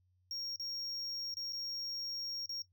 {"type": "tone with dropouts", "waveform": "triangle", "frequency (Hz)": 5570, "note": "F8", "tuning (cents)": -5, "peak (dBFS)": -37, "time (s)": [0.31, 2.62], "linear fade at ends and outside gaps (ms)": 1, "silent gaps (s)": [[0.56, 0.597], [1.341, 1.369], [1.524, 1.531], [2.459, 2.493]], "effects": ["noise-tail reverb RT60 0.1 s tail -17 dB re dry", "added 91 Hz sine -70 dBFS peak until 2.72 s"]}